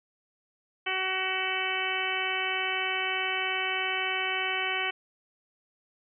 harmonic tone, 376.8 Hz, F#4, 32 cents sharp, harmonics 1 / 2 / 3 / 4 / 5 / 6 / 7 / 8, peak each -38 / -36 / -38 / -36 / -36 / -33 / -35 / -34 dBFS, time 0.86-4.91 s, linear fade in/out 10 ms, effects none

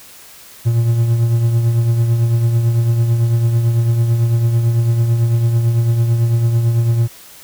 triangle tone with tremolo, 116.54 Hz, A#2, in tune, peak -7 dBFS, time 0.65-7.08 s, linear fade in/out 20 ms, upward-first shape triangle, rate 9 Hz, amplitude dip 50%, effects white hiss -40 dBFS RMS until 7.43 s

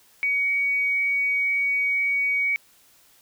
sine tone, 2251 Hz, C#7, 26 cents sharp, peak -20 dBFS, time 0.23-2.56 s, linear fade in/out 0 ms, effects white hiss -57 dBFS RMS until 3.21 s

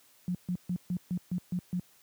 sine tone bursts, 179 Hz, F3, 43 cents sharp, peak -28 dBFS, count 8, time 0.28-1.796 s, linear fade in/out 0 ms, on 67 ms, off 140 ms, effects white hiss -62 dBFS RMS until 2.02 s + high-pass 80 Hz 12 dB/octave

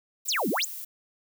violet noise, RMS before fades -38 dBFS, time 0.25-0.85 s, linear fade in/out 10 ms
sine exponential two-way sweep, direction down then up, 8372 to 180 to 8372 Hz, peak -24 dBFS, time 0.28-0.65 s, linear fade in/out 5 ms, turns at 0.49 s
effects none

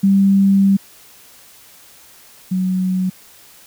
sine tone pair in turn, 196 / 185.59 Hz, G3 / F#3, 0 / +6 cents, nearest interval minor second, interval 94 cents, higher first, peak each -9 / -15 dBFS, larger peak first, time 0.03-0.77 / 2.51-3.1 s, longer first, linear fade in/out 10 ms, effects white hiss -45 dBFS RMS until 3.66 s

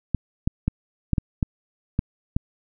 clicks, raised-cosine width 5 ms, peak -8 dBFS, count 8, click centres 0.147 / 0.475 / 0.68 / 1.133 / 1.182 / 1.428 / 1.991 / 2.365 s, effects none

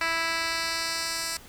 10% pulse tone with band-pass filter sweep, 329.6 Hz, E4, in tune, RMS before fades -29 dBFS, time 0.01-1.37 s, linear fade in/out 2 ms, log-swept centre 2600 to 7100 Hz, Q 1.1, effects pink hiss -49 dBFS RMS until 1.48 s

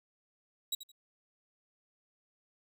sawtooth tone with echo, 3851 Hz, B7, 44 cents flat, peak -28 dBFS, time 0.72-0.75 s, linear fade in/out 5 ms, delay 84 ms, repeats 2, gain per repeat -13 dB, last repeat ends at 0.918 s, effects none

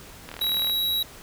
click train, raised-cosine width 0.3 ms, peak -20 dBFS, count 17, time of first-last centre 0.29-0.697 s, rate 39.3 Hz
square tone, 3871 Hz, B7, 35 cents flat, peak -23 dBFS, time 0.41-1.03 s, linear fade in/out 5 ms
effects pink hiss -45 dBFS RMS until 1.22 s

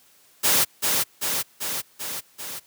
white noise with echo, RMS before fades -19 dBFS, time 0.43-0.65 s, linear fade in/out 20 ms, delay 390 ms, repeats 5, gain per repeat -3 dB, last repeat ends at 2.6 s, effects white hiss -57 dBFS RMS until 2.66 s + high-pass 100 Hz 12 dB/octave

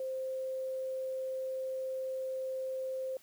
sine tone, 523.3 Hz, C5, in tune, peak -34 dBFS, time 0-3.17 s, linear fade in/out 2 ms, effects white hiss -62 dBFS RMS until 3.22 s

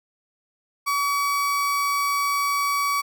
35% pulse tone, 1137 Hz, C#6, 44 cents sharp, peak -19 dBFS, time 0.86-3.02 s, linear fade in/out 20 ms, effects none

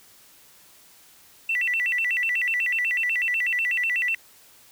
triangle tone with vibrato, 2299 Hz, D7, 37 cents flat, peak -18 dBFS, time 1.49-4.15 s, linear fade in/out 5 ms, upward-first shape square, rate 8.1 Hz, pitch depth 270 cents each way, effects tanh soft clip ceiling -19 dBFS + white hiss -53 dBFS RMS until 4.71 s

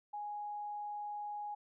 sine tone, 830 Hz, G#5, 1 cent flat, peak -39 dBFS, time 0.13-1.55 s, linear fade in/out 10 ms, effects none

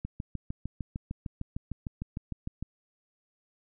click train, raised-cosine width 5 ms, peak -22 dBFS, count 18, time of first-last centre 0.05-2.626 s, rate 6.6 Hz, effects none

